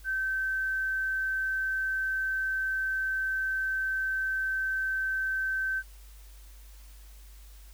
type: tone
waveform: sine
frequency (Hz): 1545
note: G6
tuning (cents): -26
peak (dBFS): -27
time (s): 0.04-5.83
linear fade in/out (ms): 50
effects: added 50 Hz sine -47 dBFS peak until 7.73 s + white hiss -58 dBFS RMS until 7.73 s